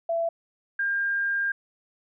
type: tone pair in turn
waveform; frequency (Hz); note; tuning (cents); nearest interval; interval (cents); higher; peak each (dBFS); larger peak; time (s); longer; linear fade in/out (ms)
sine; 669 / 1604.1; E5 / G6; +25 / +39; octave + minor third; 1514; second; -23 / -23; neither; 0.09-0.29 / 0.79-1.52; second; 5
effects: none